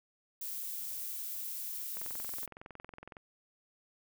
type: noise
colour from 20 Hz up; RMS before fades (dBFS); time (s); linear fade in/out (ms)
violet; -40; 0.41-2.46; 5
type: click train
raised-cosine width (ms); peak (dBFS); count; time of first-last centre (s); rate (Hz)
0.5; -32; 27; 1.97-3.168; 21.7
effects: none

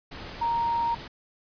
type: tone in noise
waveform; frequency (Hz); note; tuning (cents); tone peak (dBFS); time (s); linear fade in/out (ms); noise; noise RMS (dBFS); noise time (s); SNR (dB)
sine; 932.3; A#5; 0; -23; 0.41-0.95; 10; pink; -40; 0.11-1.08; +14
effects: resampled to 11025 Hz

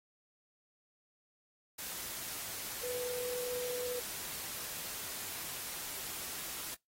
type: tone in noise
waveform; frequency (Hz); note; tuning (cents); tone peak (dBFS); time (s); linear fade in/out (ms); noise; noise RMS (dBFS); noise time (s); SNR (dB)
sine; 493.9; B4; 0; -36; 2.83-4; 10; white; -42; 1.78-6.75; +3
effects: noise-tail reverb RT60 0.2 s tail -25 dB re dry + AAC 48 kbps

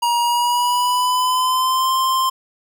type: tone with pitch glide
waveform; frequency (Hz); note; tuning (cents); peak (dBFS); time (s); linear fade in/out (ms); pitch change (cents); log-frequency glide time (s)
square; 950 to 1048; A#5 to C6; +33 to +2; -16; 0.02-2.3; 10; +169; 0.21-1.92
effects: none

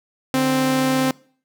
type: tone pair together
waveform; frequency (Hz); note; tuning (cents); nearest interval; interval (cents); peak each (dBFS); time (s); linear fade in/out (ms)
sawtooth; 148 / 261.5; D3 / C4; +14 / -1; minor seventh; 985; -23 / -13; 0.34-1.11; 0
effects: noise-tail reverb RT60 0.5 s tail -24 dB re dry

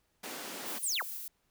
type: high-pass noise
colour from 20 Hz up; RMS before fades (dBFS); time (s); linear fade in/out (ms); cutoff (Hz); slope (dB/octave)
pink; -42; 0.23-0.79; 10; 230; 24
type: noise with tremolo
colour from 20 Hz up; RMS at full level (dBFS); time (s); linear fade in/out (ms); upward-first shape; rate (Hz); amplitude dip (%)
violet; -40; 0.66-1.28; 2; sine; 4.9; 25
type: linear sweep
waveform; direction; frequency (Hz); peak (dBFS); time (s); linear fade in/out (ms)
sine; down; 10190 to 261.6; -30; 0.82-1.03; 20
effects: pink hiss -75 dBFS RMS until 1.5 s

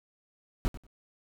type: noise with echo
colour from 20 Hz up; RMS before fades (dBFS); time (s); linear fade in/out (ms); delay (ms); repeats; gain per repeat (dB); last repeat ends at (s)
brown; -26; 0.65-0.68; 0; 93; 2; -15; 0.866
effects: none

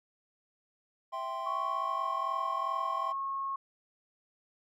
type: chord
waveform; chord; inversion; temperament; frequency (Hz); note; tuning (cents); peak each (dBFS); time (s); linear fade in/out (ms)
triangle; C major; first; equal; 659.3 / 784 / 1046.5; E5 / G5 / C6; 0 / 0 / 0; -39 / -39 / -34; 1.12-3.13; 20
type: tone with pitch glide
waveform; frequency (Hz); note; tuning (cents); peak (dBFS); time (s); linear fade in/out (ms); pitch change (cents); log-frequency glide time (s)
sine; 1108.7 to 1089; C#6 to C#6; 0 to -31; -32; 1.46-3.56; 5; -31; 1.65-2.12
effects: none

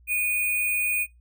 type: tone with sample-and-hold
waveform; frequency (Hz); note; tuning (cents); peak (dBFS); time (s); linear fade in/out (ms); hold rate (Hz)
sine; 2467; D#7; -15; -21; 0.07-1.07; 50; 11025
effects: noise-tail reverb RT60 0.2 s tail -24 dB re dry + added 60 Hz sine -52 dBFS peak until 1.2 s

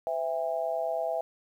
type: tone with amplitude modulation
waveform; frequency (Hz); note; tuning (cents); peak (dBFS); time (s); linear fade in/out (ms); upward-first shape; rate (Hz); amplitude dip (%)
sine; 659.3; E5; 0; -23; 0.07-1.21; 0; sine; 149; 100
effects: 10-bit

